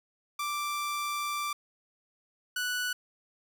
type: tone pair in turn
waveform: sawtooth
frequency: 1174.7 / 1480 Hz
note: D6 / F#6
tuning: 0 / 0 cents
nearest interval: major third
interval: 400 cents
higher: second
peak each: -27 / -26 dBFS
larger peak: second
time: 0.39-1.53 / 2.56-2.93 s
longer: first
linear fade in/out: 5 ms
effects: none